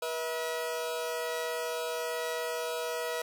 sawtooth tone pair together, 483.4 / 644.9 Hz, B4 / E5, -37 / -38 cents, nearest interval perfect fourth, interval 499 cents, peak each -30 / -32 dBFS, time 0.02-3.22 s, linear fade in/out 5 ms, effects 10-bit

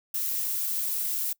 violet noise with high-pass filter sweep, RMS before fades -29 dBFS, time 0.14-1.33 s, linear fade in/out 5 ms, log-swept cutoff 560 to 320 Hz, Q 1.8, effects noise-tail reverb RT60 0.1 s tail -24 dB re dry

